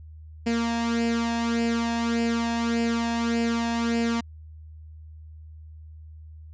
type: tone with flanger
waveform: sawtooth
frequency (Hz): 232.4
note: A#3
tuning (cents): -5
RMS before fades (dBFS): -25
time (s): 0.46-4.21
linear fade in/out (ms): 10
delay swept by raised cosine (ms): 0.4 to 1.17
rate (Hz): 1.7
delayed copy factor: +0.65
effects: added 78 Hz sine -41 dBFS peak until 6.53 s + resampled to 16000 Hz